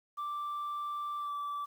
sine tone with pitch glide, 1174.7 to 1159.9 Hz, D6 to D6, 0 to -22 cents, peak -32 dBFS, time 0.17-1.66 s, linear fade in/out 20 ms, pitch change -22 cents, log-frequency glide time 1.18-1.32 s, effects tanh soft clip ceiling -33 dBFS + 10-bit

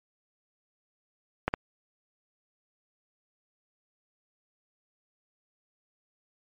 clicks, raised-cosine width 0.5 ms, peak -10 dBFS, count 2, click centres 1.48 / 1.539 s, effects MP3 48 kbps

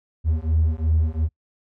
triangle beating tone pair, 78 / 80.8 Hz, D#2 / E2, +5 / -34 cents, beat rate 2.8 Hz, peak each -18 dBFS, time 0.24-1.29 s, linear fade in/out 50 ms, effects noise-tail reverb RT60 0.1 s tail -26 dB re dry + tanh soft clip ceiling -10 dBFS

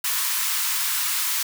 white high-pass noise, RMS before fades -24 dBFS, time 0.04-1.43 s, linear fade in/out 5 ms, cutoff 900 Hz, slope 96 dB/octave, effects none

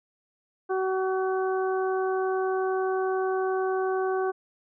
harmonic tone, 377.6 Hz, F#4, 35 cents sharp, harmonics 1 / 2 / 3 / 4, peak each -25 / -31 / -35 / -37 dBFS, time 0.69-4.32 s, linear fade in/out 20 ms, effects none

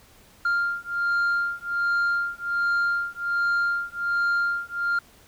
sine beating tone pair, 1396.9 / 1398.2 Hz, F6 / F6, 0 / +2 cents, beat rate 1.3 Hz, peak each -23 dBFS, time 0.45-4.99 s, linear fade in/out 5 ms, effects tanh soft clip ceiling -19 dBFS + pink hiss -54 dBFS RMS until 5.27 s

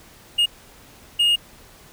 triangle tone bursts at uneven times, 2851 Hz, F7, 35 cents sharp, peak -13 dBFS, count 2, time 0.38-0.46 / 1.19-1.36 s, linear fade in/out 10 ms, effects pink hiss -48 dBFS RMS until 1.92 s

